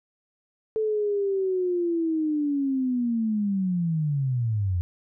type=linear sweep; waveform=sine; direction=down; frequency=440.3 to 84.8 Hz; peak=-22 dBFS; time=0.76-4.81 s; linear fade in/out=0 ms; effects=none